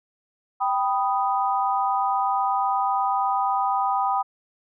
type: chord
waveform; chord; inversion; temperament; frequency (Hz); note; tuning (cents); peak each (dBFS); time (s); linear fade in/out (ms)
sine; G augmented; none; equal; 784 / 987.8 / 1244.5; G5 / B5 / D#6; 0 / 0 / 0; -23 / -25 / -26; 0.6-4.23; 20
effects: none